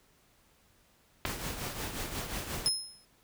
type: noise with tremolo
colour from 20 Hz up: pink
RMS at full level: -35 dBFS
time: 1.25-2.69 s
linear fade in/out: 10 ms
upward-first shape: triangle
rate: 5.6 Hz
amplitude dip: 60%
type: clicks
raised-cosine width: 0.3 ms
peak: -15 dBFS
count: 2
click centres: 1.252 / 1.255 s
type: tone with exponential decay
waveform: 30% pulse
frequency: 5160 Hz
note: E8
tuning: 38 cents flat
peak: -19 dBFS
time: 2.66-3.05 s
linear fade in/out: 0 ms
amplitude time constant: 83 ms
effects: pink hiss -66 dBFS RMS until 3.23 s